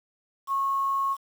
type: tone with quantisation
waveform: sine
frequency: 1094 Hz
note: C#6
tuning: 23 cents flat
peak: -23 dBFS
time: 0.47-1.17 s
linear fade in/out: 50 ms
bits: 8
effects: none